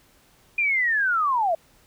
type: linear sweep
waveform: sine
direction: down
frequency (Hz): 2437 to 627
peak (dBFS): -19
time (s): 0.58-1.55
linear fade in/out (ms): 5
effects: pink hiss -58 dBFS RMS until 1.86 s